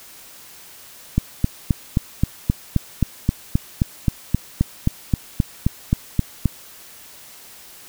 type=click train; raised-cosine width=5 ms; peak=-3 dBFS; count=21; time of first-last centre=1.18-6.457 s; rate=3.79 Hz; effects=white hiss -43 dBFS RMS until 7.88 s